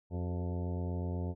harmonic tone with a mistuned harmonic, 88.1 Hz, F2, 16 cents sharp, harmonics 1 / 2 / 3 / 4 / 5 / 6 / 7 / 8 / 10, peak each -34 / -40 / -44 / -46 / -48 / -50 / -51 / -52 / -54 dBFS, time 0.1-1.35 s, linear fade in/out 50 ms, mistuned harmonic 4, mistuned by +53 cents, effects none

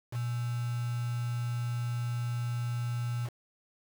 sine tone with quantisation, 120 Hz, B2, 49 cents flat, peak -30 dBFS, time 0.11-3.3 s, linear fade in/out 50 ms, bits 7, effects none

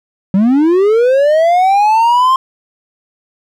triangle linear sweep, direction up, 183 to 1063 Hz, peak -5 dBFS, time 0.34-2.36 s, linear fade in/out 2 ms, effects none

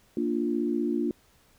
sine chord, Bb major, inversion none, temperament equal, 233.1 / 293.7 / 349.2 Hz, Bb3 / D4 / F4, 0 / 0 / 0 cents, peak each -29 dBFS, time 0.17-1.11 s, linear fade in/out 2 ms, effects pink hiss -62 dBFS RMS until 1.58 s

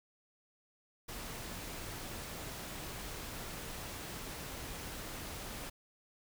pink noise, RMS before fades -44 dBFS, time 1.08-5.7 s, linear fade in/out 10 ms, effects none

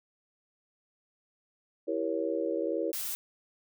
sine chord, E diminished seventh, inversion none, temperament equal with one note detuned, 329.6 / 392 / 473.2 / 554.4 Hz, E4 / G4 / Bb4 / Db5, 0 / 0 / +26 / 0 cents, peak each -33 / -36 / -33 / -34 dBFS, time 1.87-2.92 s, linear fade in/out 20 ms
blue noise, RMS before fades -35 dBFS, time 2.93-3.15 s, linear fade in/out 0 ms
effects none

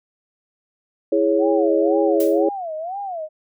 sine chord, C# minor, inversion first, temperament equal, 329.6 / 415.3 / 554.4 Hz, E4 / G#4 / C#5, 0 / 0 / 0 cents, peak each -19 dBFS, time 1.12-2.49 s, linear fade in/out 5 ms
sine tone with vibrato, 709 Hz, F5, 26 cents sharp, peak -25 dBFS, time 1.38-3.29 s, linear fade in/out 50 ms, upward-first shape sine, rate 2 Hz, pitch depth 230 cents each way
blue noise with exponential decay, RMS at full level -28 dBFS, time 2.2-2.43 s, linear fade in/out 2 ms, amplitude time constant 49 ms
effects none

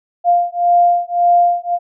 sine beating tone pair, 698.5 / 700.3 Hz, F5 / F5, 0 / +5 cents, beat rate 1.8 Hz, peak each -13 dBFS, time 0.24-1.79 s, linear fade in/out 50 ms, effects none

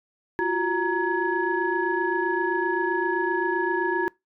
sine tone cluster, 344.3 / 372 / 933 / 1687 Hz, F4 / F#4 / A#5 / G#6, -25 / +9 / +1 / +27 cents, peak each -27 dBFS, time 0.39-4.08 s, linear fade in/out 0 ms, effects noise-tail reverb RT60 0.2 s tail -25 dB re dry + tanh soft clip ceiling -11 dBFS

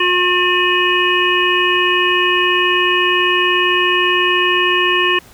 harmonic tone with a mistuned harmonic, 359.4 Hz, F4, 50 cents sharp, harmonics 1 / 3 / 5 / 7 / 8, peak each -18 / -18 / -18 / -18 / -18 dBFS, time 0-5.19 s, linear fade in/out 5 ms, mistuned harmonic 8, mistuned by +22 cents, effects pink hiss -44 dBFS RMS until 5.33 s

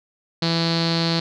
sawtooth tone with low-pass filter, 166.3 Hz, E3, 16 cents sharp, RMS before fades -21 dBFS, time 0.42-1.2 s, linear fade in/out 5 ms, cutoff 4300 Hz, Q 9.4, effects none

